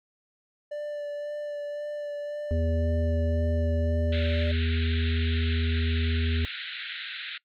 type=tone with vibrato; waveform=triangle; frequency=587.3 Hz; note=D5; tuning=in tune; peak=-29 dBFS; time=0.71-4.52 s; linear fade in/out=10 ms; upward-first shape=sine; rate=1.9 Hz; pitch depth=14 cents each way
type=harmonic tone; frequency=81.2 Hz; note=E2; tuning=26 cents flat; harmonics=1 / 3 / 5; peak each=-24 / -33 / -39 dBFS; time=2.51-6.45 s; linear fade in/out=0 ms
type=band-pass noise; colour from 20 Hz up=white; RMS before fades=-37 dBFS; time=4.12-7.38 s; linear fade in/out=5 ms; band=1400 to 4000 Hz; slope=96 dB/octave
effects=noise-tail reverb RT60 0.1 s tail -21 dB re dry